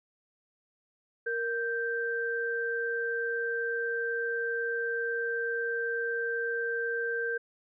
sine tone pair together, 466.2 / 1568 Hz, A#4 / G6, 0 / 0 cents, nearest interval octave + major sixth, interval 2100 cents, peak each -32 / -31 dBFS, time 1.26-7.38 s, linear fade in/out 10 ms, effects none

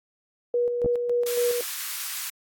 sine tone with tremolo, 482.8 Hz, B4, 39 cents flat, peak -20 dBFS, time 0.54-1.61 s, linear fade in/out 2 ms, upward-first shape square, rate 3.6 Hz, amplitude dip 40%
clicks, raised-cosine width 2 ms, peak -16 dBFS, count 2, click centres 0.846 / 0.86 s
white high-pass noise, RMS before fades -32 dBFS, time 1.26-2.3 s, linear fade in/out 5 ms, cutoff 1100 Hz, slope 24 dB/octave
effects AAC 64 kbps

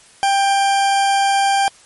40% pulse tone, 791 Hz, G5, 15 cents sharp, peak -12 dBFS, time 0.23-1.68 s, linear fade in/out 0 ms, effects white hiss -47 dBFS RMS until 1.85 s + MP3 48 kbps

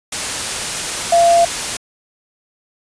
sine tone in noise, 684 Hz, F5, 36 cents flat, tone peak -8 dBFS, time 1.12-1.45 s, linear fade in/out 5 ms, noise white, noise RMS -21 dBFS, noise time 0.12-1.77 s, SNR +10 dB, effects resampled to 22050 Hz

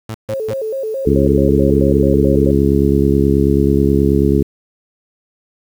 sawtooth tone bursts, 110.9 Hz, A2, 14 cents sharp, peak -19 dBFS, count 3, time 0.09-0.538 s, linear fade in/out 5 ms, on 56 ms, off 140 ms
sine tone with vibrato, 485.2 Hz, B4, 31 cents flat, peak -18 dBFS, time 0.29-2.51 s, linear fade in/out 5 ms, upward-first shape square, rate 4.6 Hz, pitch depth 180 cents each way
harmonic tone, 69.3 Hz, C#2, in tune, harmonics 1 / 2 / 3 / 4 / 5 / 6, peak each -17 / -17 / -17 / -17 / -17 / -17 dBFS, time 1.06-4.43 s, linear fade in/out 10 ms
effects 7-bit

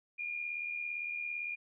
sine tone with amplitude modulation, 2421 Hz, D#7, 48 cents flat, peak -33 dBFS, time 0.18-1.56 s, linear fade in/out 20 ms, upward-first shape sine, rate 77.7 Hz, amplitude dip 55%, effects none

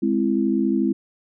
sine chord, Ab augmented, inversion none, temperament equal with one note detuned, 207.7 / 261.6 / 332.9 Hz, Ab3 / C4 / E4, 0 / 0 / +17 cents, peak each -22 dBFS, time 0.02-0.93 s, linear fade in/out 10 ms, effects none

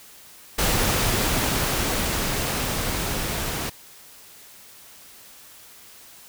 pink noise with level ramp, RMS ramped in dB -21 to -28 dBFS, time 0.58-3.7 s, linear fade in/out 10 ms, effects white hiss -47 dBFS RMS until 6.28 s

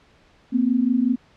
sine tone pair together, 233.7 / 259.1 Hz, A#3 / C4, +5 / -17 cents, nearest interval major second, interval 178 cents, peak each -20 / -19 dBFS, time 0.52-1.16 s, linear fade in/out 20 ms, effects pink hiss -56 dBFS RMS until 1.36 s + low-pass 4000 Hz 12 dB/octave

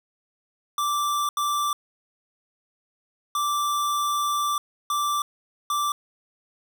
square tone bursts at uneven times, 1172 Hz, D6, 4 cents flat, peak -23 dBFS, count 5, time 0.78-1.29 / 1.37-1.73 / 3.35-4.58 / 4.9-5.22 / 5.7-5.92 s, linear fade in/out 2 ms, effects none

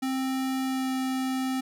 square tone with pitch glide, 263.2 to 261.2 Hz, C4 to C4, +10 to -3 cents, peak -27 dBFS, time 0.02-1.61 s, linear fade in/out 10 ms, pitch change -13 cents, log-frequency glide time 0.65-0.91 s, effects none

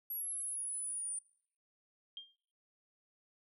sine exponential sweep, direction down, 11510 to 9250 Hz, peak -37 dBFS, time 0.1-1.19 s, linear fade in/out 5 ms
sine tone with exponential decay, 3201 Hz, G7, 36 cents sharp, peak -40 dBFS, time 2.17-2.36 s, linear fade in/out 1 ms, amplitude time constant 41 ms
effects noise-tail reverb RT60 0.6 s tail -22 dB re dry

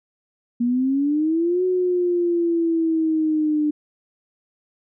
sine exponential two-way sweep, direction up then down, 235.7 to 369.4 to 298.2 Hz, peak -17 dBFS, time 0.6-3.71 s, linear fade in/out 10 ms, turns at 1.64 s, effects none

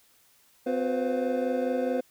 triangle tone cluster, 255.9 / 361.5 / 499.3 / 524 / 703 Hz, C4 / F#4 / B4 / C5 / F5, -38 / -40 / +19 / +2 / +11 cents, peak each -28 / -35 / -27 / -29 / -35 dBFS, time 0.66-2.01 s, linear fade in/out 10 ms, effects white hiss -62 dBFS RMS until 2.1 s

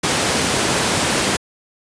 pink high-pass noise, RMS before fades -18 dBFS, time 0.03-1.37 s, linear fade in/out 10 ms, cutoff 140 Hz, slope 12 dB/octave, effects resampled to 22050 Hz

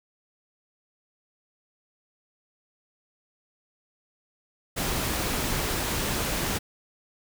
pink noise, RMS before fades -28 dBFS, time 4.76-6.59 s, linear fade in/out 20 ms, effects none

